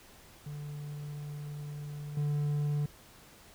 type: tone with level steps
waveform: triangle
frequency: 146.83 Hz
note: D3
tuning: in tune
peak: -36 / -26 dBFS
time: 0.46-2.86 s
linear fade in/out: 5 ms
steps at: 2.17 s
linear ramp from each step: 2 ms
effects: pink hiss -56 dBFS RMS until 3.54 s